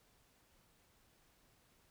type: silence
effects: pink hiss -71 dBFS RMS until 1.9 s